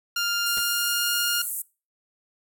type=tone with pitch glide; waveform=15% pulse; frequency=1400 to 1415.4 Hz; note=F6 to F6; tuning=+4 to +23 cents; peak=-17 dBFS; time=0.16-1.42 s; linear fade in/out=5 ms; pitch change=+19 cents; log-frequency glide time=0.41-1.1 s
type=band-pass noise; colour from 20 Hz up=white; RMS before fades=-31 dBFS; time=0.46-1.62 s; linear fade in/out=5 ms; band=7900 to 15000 Hz; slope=48 dB/octave
type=noise with exponential decay; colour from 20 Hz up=pink; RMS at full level=-34 dBFS; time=0.57-0.66 s; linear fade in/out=1 ms; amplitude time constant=18 ms
effects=noise-tail reverb RT60 0.3 s tail -22 dB re dry